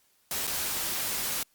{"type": "noise with dropouts", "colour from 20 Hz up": "white", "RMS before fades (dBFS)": -31, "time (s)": [0.31, 1.43], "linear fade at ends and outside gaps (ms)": 2, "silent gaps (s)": [0.47, 0.475], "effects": ["white hiss -67 dBFS RMS until 1.54 s", "Opus 48 kbps"]}